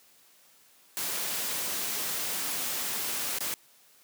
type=noise with dropouts; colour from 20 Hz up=white; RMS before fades=-32 dBFS; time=0.97-3.54 s; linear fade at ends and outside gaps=0 ms; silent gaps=3.385-3.406 s; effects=white hiss -60 dBFS RMS until 4.03 s + high-pass 150 Hz 12 dB/octave